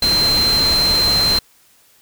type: tone in noise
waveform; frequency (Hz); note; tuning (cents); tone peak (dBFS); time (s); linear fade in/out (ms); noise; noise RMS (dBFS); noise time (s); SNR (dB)
sine; 4122; C8; -27; -13; 0.02-1.39; 5; pink; -22; 0.02-1.39; +6
effects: white hiss -53 dBFS RMS until 2.01 s